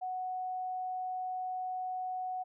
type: tone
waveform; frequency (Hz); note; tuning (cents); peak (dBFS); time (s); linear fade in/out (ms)
sine; 740; F#5; 0; -34; 0.01-2.44; 20
effects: none